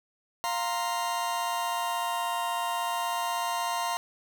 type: chord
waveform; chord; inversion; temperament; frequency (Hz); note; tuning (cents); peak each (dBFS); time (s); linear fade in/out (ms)
40% pulse; F suspended fourth; none; just; 698.5 / 931.3 / 1047.7; F5 / Bb5 / C6; 0 / -2 / +2; -32 / -31 / -32; 0.44-3.97; 0
effects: none